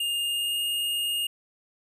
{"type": "tone with pitch glide", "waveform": "square", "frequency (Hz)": [2824, 2842], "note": ["F7", "F7"], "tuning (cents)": [19, 30], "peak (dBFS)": -26, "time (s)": [0, 1.27], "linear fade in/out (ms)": 5, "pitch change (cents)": 11, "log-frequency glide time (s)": [0.23, 0.62], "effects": []}